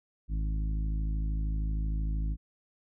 harmonic tone, 53 Hz, G#1, 36 cents sharp, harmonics 1 / 2 / 3 / 4 / 5 / 6, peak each -28 / -43 / -39 / -50 / -47 / -52 dBFS, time 0.28-2.37 s, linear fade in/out 50 ms, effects none

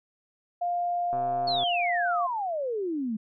sine tone, 702 Hz, F5, 9 cents sharp, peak -25 dBFS, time 0.61-2.27 s, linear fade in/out 10 ms
click train, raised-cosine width 1 ms, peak -25 dBFS, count 66, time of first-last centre 1.13-1.634 s, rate 129 Hz
sine exponential sweep, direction down, 4435 to 207.7 Hz, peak -27 dBFS, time 1.47-3.17 s, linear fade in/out 10 ms
effects none

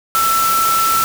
sine tone in noise, 1331 Hz, E6, 16 cents sharp, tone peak -13 dBFS, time 0.15-1.04 s, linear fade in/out 0 ms, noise white, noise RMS -20 dBFS, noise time 0.15-1.04 s, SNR +4 dB, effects none

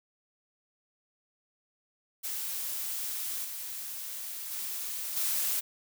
blue noise with level steps, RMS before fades -35 / -39 / -36 / -30 dBFS, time 2.23-5.61 s, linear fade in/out 20 ms, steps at 3.44 / 4.51 / 5.16 s, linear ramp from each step 10 ms, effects none

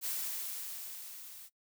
blue noise with level ramp, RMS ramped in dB -35 to -51 dBFS, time 0.01-1.5 s, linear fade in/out 50 ms, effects noise-tail reverb RT60 0.1 s tail -20 dB re dry

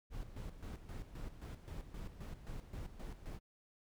brown noise with tremolo, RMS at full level -45 dBFS, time 0.1-3.4 s, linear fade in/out 50 ms, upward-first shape square, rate 3.8 Hz, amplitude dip 65%, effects none

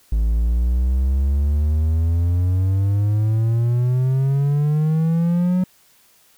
triangle exponential sweep, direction up, 53.3 to 185 Hz, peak -13 dBFS, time 0.12-5.64 s, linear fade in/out 5 ms, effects white hiss -55 dBFS RMS until 6.37 s

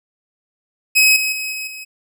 sawtooth tone with level steps, 2546 Hz, D#7, 39 cents sharp, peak -6 / -14 / -19 / -21 / -27 dBFS, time 0.95-1.85 s, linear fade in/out 20 ms, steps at 1.16 / 1.32 / 1.52 / 1.67 s, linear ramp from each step 5 ms, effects none

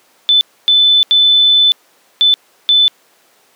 sine tone bursts at uneven times, 3511 Hz, A7, 4 cents flat, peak -6 dBFS, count 5, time 0.29-0.41 / 0.68-1.03 / 1.11-1.72 / 2.21-2.34 / 2.69-2.88 s, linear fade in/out 0 ms, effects pink hiss -51 dBFS RMS until 3.55 s + high-pass 400 Hz 12 dB/octave

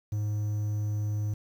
triangle tone with quantisation, 105.1 Hz, G#2, 21 cents sharp, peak -25 dBFS, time 0.12-1.34 s, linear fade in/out 5 ms, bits 9, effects none

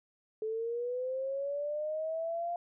sine linear sweep, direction up, 431.9 to 698.5 Hz, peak -32 dBFS, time 0.42-2.56 s, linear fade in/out 2 ms, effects none

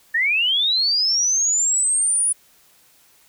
sine linear sweep, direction up, 1760 to 9900 Hz, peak -16 dBFS, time 0.14-2.33 s, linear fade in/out 10 ms, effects white hiss -55 dBFS RMS until 3.28 s

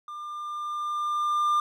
triangle tone with level ramp, 1198 Hz, D6, 34 cents sharp, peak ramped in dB -34 to -18 dBFS, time 0.08-1.6 s, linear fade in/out 2 ms, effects none

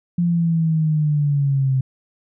sine linear sweep, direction down, 174.61 to 130.4 Hz, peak -15 dBFS, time 0.18-1.81 s, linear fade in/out 5 ms, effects none

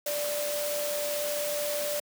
sine tone in noise, 587.3 Hz, D5, in tune, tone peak -30 dBFS, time 0.06-2 s, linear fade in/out 5 ms, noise white, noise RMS -34 dBFS, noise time 0.06-2 s, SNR +1 dB, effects high-pass 200 Hz 12 dB/octave

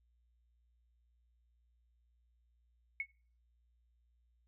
sine tone with exponential decay, 2200 Hz, C#7, 14 cents flat, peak -31 dBFS, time 3-3.09 s, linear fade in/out 2 ms, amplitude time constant 18 ms, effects noise-tail reverb RT60 0.4 s tail -21 dB re dry + added 59 Hz sine -70 dBFS peak until 4.47 s

